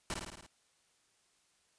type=noise with echo; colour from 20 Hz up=pink; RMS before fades=-37 dBFS; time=0.1-0.14 s; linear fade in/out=0 ms; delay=54 ms; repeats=6; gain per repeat=-3 dB; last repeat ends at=0.464 s; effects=white hiss -72 dBFS RMS until 1.78 s + resampled to 22050 Hz